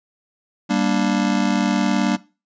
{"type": "chord", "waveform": "square", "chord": "G minor", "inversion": "none", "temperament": "just", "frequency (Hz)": [196, 235.2, 294], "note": ["G3", "Bb3", "D4"], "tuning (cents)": [0, 16, 2], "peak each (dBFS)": -22, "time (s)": [0.69, 2.17], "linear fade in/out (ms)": 20, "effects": ["noise-tail reverb RT60 0.3 s tail -19 dB re dry", "resampled to 16000 Hz"]}